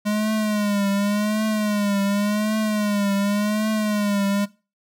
square tone with vibrato, 207.7 Hz, G#3, in tune, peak -20 dBFS, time 0.05-4.46 s, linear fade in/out 20 ms, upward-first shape triangle, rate 0.89 Hz, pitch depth 85 cents each way, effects noise-tail reverb RT60 0.3 s tail -19 dB re dry

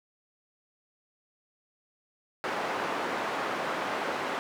white band-pass noise, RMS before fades -32 dBFS, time 2.44-4.39 s, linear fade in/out 0 ms, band 280 to 1300 Hz, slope 12 dB/octave, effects none

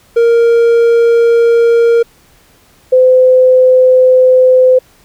triangle / sine tone pair in turn, 466.2 / 511.5 Hz, A#4 / C5, 0 / -39 cents, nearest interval major second, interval 161 cents, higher second, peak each -3 dBFS, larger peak neither, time 0.16-2.03 / 2.92-4.79 s, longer neither, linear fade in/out 10 ms, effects pink hiss -47 dBFS RMS until 5.04 s

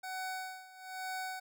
25% pulse tone with tremolo, 750 Hz, F#5, 23 cents sharp, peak -33 dBFS, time 0.03-1.4 s, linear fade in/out 10 ms, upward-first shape sine, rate 1.1 Hz, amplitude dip 85%, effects none

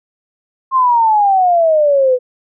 sine exponential sweep, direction down, 1072 to 493.9 Hz, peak -8 dBFS, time 0.71-2.19 s, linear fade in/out 50 ms, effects none

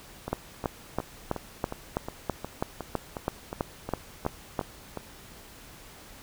two click trains, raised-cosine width 1 ms, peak -19 / -12 dBFS, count 14 / 14, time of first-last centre 0.28-4.973 / 0.33-4.592 s, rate 2.77 / 3.05 Hz, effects pink hiss -49 dBFS RMS until 6.22 s

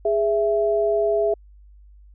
sine tone pair together, 413.4 / 662.6 Hz, G#4 / E5, -8 / +9 cents, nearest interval minor sixth, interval 817 cents, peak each -20 dBFS, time 0.05-1.34 s, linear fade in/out 5 ms, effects added 50 Hz sine -45 dBFS peak until 2.14 s

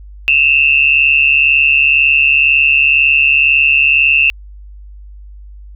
sine tone pair together, 2600 / 2742 Hz, E7 / F7, -24 / -32 cents, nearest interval minor second, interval 92 cents, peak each -10 dBFS, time 0.28-4.3 s, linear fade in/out 0 ms, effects added 50 Hz sine -31 dBFS peak until 5.75 s

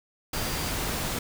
sine tone in noise, 4736 Hz, D8, 14 cents sharp, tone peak -41 dBFS, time 0.33-0.71 s, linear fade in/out 5 ms, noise pink, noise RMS -30 dBFS, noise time 0.33-1.19 s, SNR -14 dB, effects none

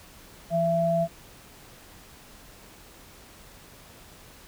sine tone pair together, 167.5 / 670 Hz, E3 / E5, +28 / +28 cents, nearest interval 2 octaves, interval 2400 cents, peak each -27 / -22 dBFS, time 0.5-1.08 s, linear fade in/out 50 ms, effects pink hiss -50 dBFS RMS until 4.47 s

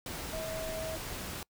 sine tone in noise, 641 Hz, E5, 49 cents flat, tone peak -37 dBFS, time 0.33-0.96 s, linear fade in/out 2 ms, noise pink, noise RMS -40 dBFS, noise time 0.06-1.43 s, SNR 0 dB, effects noise-tail reverb RT60 0.1 s tail -25 dB re dry

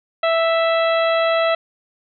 harmonic tone, 659.3 Hz, E5, in tune, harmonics 1 / 2 / 3 / 4 / 5 / 6, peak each -16 / -22 / -26 / -28 / -30 / -32 dBFS, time 0.23-1.55 s, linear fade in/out 5 ms, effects none

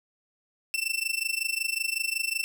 sawtooth tone with amplitude modulation, 2680 Hz, E7, 28 cents sharp, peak -20 dBFS, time 0.74-2.44 s, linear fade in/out 0 ms, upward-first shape sine, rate 25.4 Hz, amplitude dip 90%, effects none

